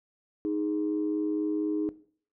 sine tone pair together, 311.1 / 415.3 Hz, D#4 / G#4, 0 / 0 cents, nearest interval perfect fourth, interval 500 cents, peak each -27 / -32 dBFS, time 0.45-1.89 s, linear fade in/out 0 ms, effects noise-tail reverb RT60 0.5 s tail -18 dB re dry + tanh soft clip ceiling -19 dBFS

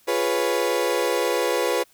35% pulse chord, C# dominant seventh, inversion first, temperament equal, 349.2 / 415.3 / 493.9 / 554.4 Hz, E#4 / G#4 / B4 / C#5, 0 / 0 / 0 / 0 cents, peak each -26 / -25 / -22 / -26 dBFS, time 0.07-1.84 s, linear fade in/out 20 ms, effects white hiss -58 dBFS RMS until 1.93 s

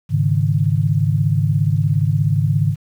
sine chord, Ab suspended fourth, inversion none, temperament equal, 103.83 / 138.59 / 155.56 Hz, Ab2 / Db3 / Eb3, 0 / 0 / 0 cents, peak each -18 dBFS, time 0.09-2.76 s, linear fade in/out 50 ms, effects 8-bit

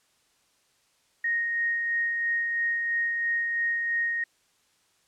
sine tone with tremolo, 1864.7 Hz, A#6, in tune, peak -23 dBFS, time 1.24-4.24 s, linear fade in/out 5 ms, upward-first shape sine, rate 3 Hz, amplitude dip 30%, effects white hiss -67 dBFS RMS until 5.07 s + low-pass 9000 Hz 12 dB/octave

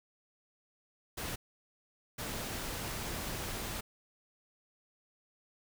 pink noise bursts at uneven times, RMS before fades -39 dBFS, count 2, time 1.17-1.36 / 2.18-3.81 s, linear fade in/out 10 ms, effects none

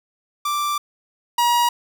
45% pulse tone pair in turn, 1174.7 / 956.1 Hz, D6 / A#5, 0 / +44 cents, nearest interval major third, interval 356 cents, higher first, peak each -20 / -15 dBFS, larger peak second, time 0.45-0.78 / 1.38-1.69 s, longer first, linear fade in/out 5 ms, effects none

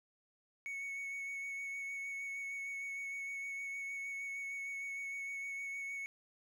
triangle tone with vibrato, 2217 Hz, C#7, in tune, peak -38 dBFS, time 0.66-6.06 s, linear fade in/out 0 ms, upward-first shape sine, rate 6.5 Hz, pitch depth 14 cents each way, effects 13-bit

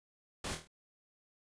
pink noise with echo, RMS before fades -39 dBFS, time 0.44-0.55 s, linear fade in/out 5 ms, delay 25 ms, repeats 5, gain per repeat -5 dB, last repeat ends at 0.675 s, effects resampled to 22050 Hz

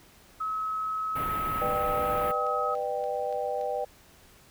sine tone with pitch glide, 1285 to 1273.2 Hz, E6 to D#6, -45 to +39 cents, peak -28 dBFS, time 0.4-2.75 s, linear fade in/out 10 ms, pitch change -16 cents, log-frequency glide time 1.75-2.52 s
pink band-stop noise, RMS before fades -36 dBFS, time 1.15-2.32 s, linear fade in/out 10 ms, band 2700 to 12000 Hz, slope 24 dB/octave
sine chord, G major, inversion first, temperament equal with one note detuned, 493.9 / 600.4 / 784 Hz, B4 / D5 / G5, 0 / +38 / 0 cents, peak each -32 dBFS, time 1.61-3.85 s, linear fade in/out 10 ms
click train, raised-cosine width 0.2 ms, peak -33 dBFS, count 6, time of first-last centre 2.18-3.613 s, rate 3.49 Hz
effects pink hiss -56 dBFS RMS until 4.5 s

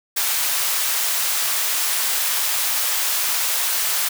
white high-pass noise, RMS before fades -21 dBFS, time 0.16-4.09 s, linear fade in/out 10 ms, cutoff 760 Hz, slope 12 dB/octave, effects none

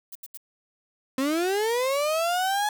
violet noise bursts, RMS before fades -39 dBFS, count 3, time 0.12-0.374 s, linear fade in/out 5 ms, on 34 ms, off 76 ms
35% pulse linear sweep, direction up, 256.1 to 849 Hz, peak -21 dBFS, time 1.18-2.69 s, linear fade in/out 2 ms
effects none

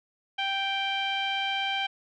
sawtooth tone with low-pass filter, 784 Hz, G5, in tune, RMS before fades -29 dBFS, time 0.38-1.87 s, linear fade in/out 10 ms, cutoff 2900 Hz, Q 6.7, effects none

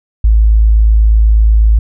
sine tone, 54.1 Hz, A1, 29 cents flat, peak -4 dBFS, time 0.24-1.79 s, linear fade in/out 5 ms, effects none

